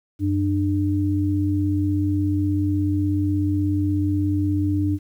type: tone pair together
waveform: sine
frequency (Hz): 94.2 / 299.1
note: F#2 / D4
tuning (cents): +32 / +32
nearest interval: octave + minor sixth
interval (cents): 2000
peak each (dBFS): -21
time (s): 0.19-4.99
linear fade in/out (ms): 50
effects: 9-bit

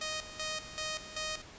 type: tone with tremolo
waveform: 5% pulse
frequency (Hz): 622.3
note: D#5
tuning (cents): 0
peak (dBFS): -23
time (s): 0.01-1.42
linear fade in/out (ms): 5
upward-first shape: square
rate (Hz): 2.6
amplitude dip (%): 75
effects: pink hiss -51 dBFS RMS until 1.58 s + resampled to 16000 Hz

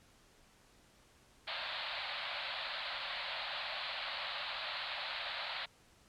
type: band-pass noise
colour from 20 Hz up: white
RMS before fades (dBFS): -41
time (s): 1.47-5.66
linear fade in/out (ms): 10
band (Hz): 550 to 4400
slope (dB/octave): 96
effects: pink hiss -65 dBFS RMS until 6.08 s + low-pass 10000 Hz 12 dB/octave

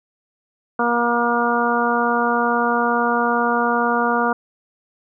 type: harmonic tone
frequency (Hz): 237.7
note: A#3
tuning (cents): +34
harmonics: 1 / 2 / 3 / 4 / 5 / 6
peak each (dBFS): -23 / -23 / -23 / -23 / -23 / -23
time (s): 0.79-4.33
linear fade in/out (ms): 5
effects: none

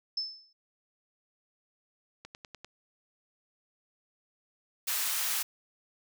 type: tone with exponential decay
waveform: sine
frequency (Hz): 5260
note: E8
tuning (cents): -5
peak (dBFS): -27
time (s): 0.17-0.53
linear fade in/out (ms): 5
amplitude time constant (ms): 77
type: click train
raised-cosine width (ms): 0.2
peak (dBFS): -27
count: 5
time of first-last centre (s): 2.25-2.646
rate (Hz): 10.1
type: high-pass noise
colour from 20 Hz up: white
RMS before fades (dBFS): -31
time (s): 4.87-5.43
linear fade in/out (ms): 10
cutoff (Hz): 1000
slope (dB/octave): 12
effects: none

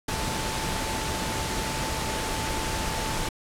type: tone in noise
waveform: sine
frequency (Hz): 880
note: A5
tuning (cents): 0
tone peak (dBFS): -35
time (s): 0.08-3.29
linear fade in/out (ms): 5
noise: pink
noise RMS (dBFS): -29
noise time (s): 0.08-3.29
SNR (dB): -9
effects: low-pass 10000 Hz 12 dB/octave

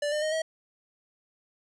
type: tone with pitch steps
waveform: square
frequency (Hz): 585 / 602.8 / 621.2 / 640.2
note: D5 / D5 / D#5 / D#5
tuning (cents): -7 / +45 / -3 / +49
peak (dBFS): -27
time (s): 0.02-0.42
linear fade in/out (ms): 5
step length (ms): 100
effects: resampled to 22050 Hz

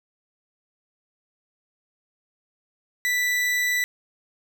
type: tone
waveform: 40% pulse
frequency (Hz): 1975.5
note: B6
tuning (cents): 0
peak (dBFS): -20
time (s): 3.05-3.84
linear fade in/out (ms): 0
effects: none

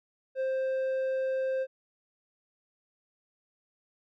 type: tone with low-pass filter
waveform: square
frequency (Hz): 526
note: C5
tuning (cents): +9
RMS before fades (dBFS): -30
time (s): 0.35-1.67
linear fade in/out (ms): 50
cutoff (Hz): 1200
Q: 0.52
effects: none

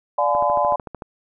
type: chord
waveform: sine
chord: D diminished seventh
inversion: none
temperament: just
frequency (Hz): 587.3 / 704.8 / 845.8 / 1014.9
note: D5 / F5 / Ab5 / Cb6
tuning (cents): 0 / +16 / +31 / +47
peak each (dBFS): -21 / -23 / -22 / -21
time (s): 0.18-0.76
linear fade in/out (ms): 5
type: click train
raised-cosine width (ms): 1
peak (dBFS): -18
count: 10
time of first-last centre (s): 0.35-1.022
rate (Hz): 13.4
effects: none

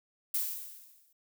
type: noise with exponential decay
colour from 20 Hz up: violet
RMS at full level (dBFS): -29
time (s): 0.34-1.13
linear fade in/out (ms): 5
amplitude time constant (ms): 170
effects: none

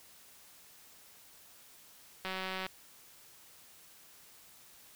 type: click train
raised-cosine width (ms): 0.3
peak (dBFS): -22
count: 79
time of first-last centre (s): 2.25-2.665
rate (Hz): 188
effects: white hiss -58 dBFS RMS until 4.95 s

